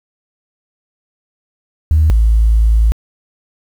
sine tone pair in turn, 77.78 / 55.03 Hz, D#2 / A1, 0 / +1 cents, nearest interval tritone, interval 599 cents, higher first, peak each -6 dBFS, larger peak neither, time 1.91-2.1 / 2.1-2.92 s, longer second, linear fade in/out 0 ms, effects tanh soft clip ceiling -3 dBFS + 7-bit

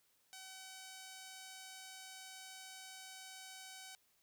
5% pulse tone, 759 Hz, F#5, 44 cents sharp, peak -39 dBFS, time 0.33-3.95 s, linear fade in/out 0 ms, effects white hiss -75 dBFS RMS until 4.22 s

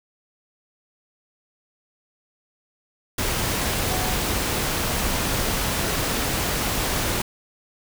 sine tone in noise, 740 Hz, F#5, in tune, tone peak -33 dBFS, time 3.9-4.15 s, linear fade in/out 5 ms, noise pink, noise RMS -24 dBFS, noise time 3.18-7.22 s, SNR -12 dB, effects none

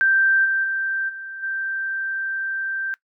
sine tone with level steps, 1568 Hz, G6, in tune, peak -14 / -18 / -21 / -31 / -23 dBFS, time 0.01-2.94 s, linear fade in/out 0 ms, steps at 0.44 / 0.63 / 1.08 / 1.42 s, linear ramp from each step 20 ms, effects noise-tail reverb RT60 0.1 s tail -20 dB re dry

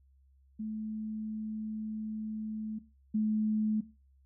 sine tone pair in turn, 216.7 / 215.3 Hz, A3 / A3, -26 / -37 cents, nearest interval unison, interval 11 cents, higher first, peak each -34 / -26 dBFS, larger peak second, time 0.59-2.79 / 3.14-3.81 s, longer first, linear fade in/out 10 ms, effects noise-tail reverb RT60 0.3 s tail -17 dB re dry + added 67 Hz sine -61 dBFS peak until 4.25 s

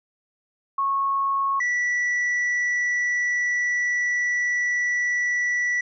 sine / triangle tone pair in turn, 1098 / 1956.4 Hz, C#6 / B6, -17 / -17 cents, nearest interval minor seventh, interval 1000 cents, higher second, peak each -20 / -19 dBFS, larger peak second, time 0.78-1.6 / 1.6-5.81 s, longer second, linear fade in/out 5 ms, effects resampled to 16000 Hz

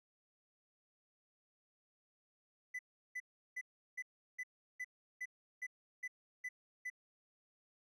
triangle tone bursts, 2000 Hz, B6, 21 cents sharp, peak -38 dBFS, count 11, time 2.74-6.901 s, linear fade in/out 10 ms, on 51 ms, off 360 ms, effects none

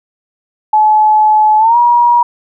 sine tone with pitch glide, 857 to 956.4 Hz, A5 to A#5, -46 to +44 cents, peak -5 dBFS, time 0.73-2.23 s, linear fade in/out 5 ms, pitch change +190 cents, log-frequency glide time 1.58-1.77 s, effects none

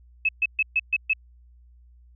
sine tone bursts, 2592 Hz, E7, 30 cents flat, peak -18 dBFS, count 6, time 0.25-1.134 s, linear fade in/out 5 ms, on 39 ms, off 130 ms, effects added 60 Hz sine -50 dBFS peak until 2.15 s

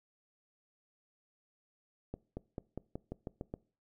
accelerating click train, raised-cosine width 2 ms, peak -26 dBFS, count 9, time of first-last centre 2.14-3.539 s, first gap 230 ms, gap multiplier 0.92, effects noise-tail reverb RT60 0.4 s tail -22 dB re dry

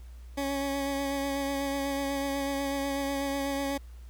20% pulse tone with vibrato, 277.4 Hz, C#4, 1 cent sharp, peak -24 dBFS, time 0.37-3.78 s, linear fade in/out 10 ms, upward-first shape sine, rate 8.1 Hz, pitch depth 18 cents each way, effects added 60 Hz sine -43 dBFS peak until 4.09 s + pink hiss -62 dBFS RMS until 4.09 s

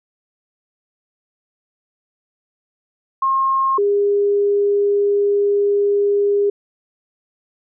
sine tone pair in turn, 1072 / 405.9 Hz, C6 / G#4, +42 / -40 cents, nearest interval octave + perfect fourth, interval 1682 cents, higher first, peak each -14 / -13 dBFS, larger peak second, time 3.22-3.78 / 3.78-6.5 s, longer second, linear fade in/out 5 ms, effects none

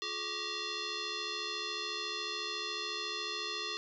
sine tone with frequency modulation, 350 Hz, F4, 4 cents sharp, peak -35 dBFS, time 0.02-3.77 s, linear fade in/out 0 ms, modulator 774 Hz, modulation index 6.1, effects none

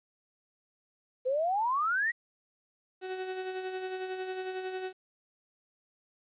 sine exponential sweep, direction up, 493.9 to 1956 Hz, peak -26 dBFS, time 1.25-2.12 s, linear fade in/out 20 ms
35% pulse tone with tremolo, 373.7 Hz, F#4, 17 cents sharp, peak -31 dBFS, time 3.01-4.93 s, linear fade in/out 50 ms, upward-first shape sine, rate 11 Hz, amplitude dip 45%
effects resampled to 8000 Hz + 11-bit

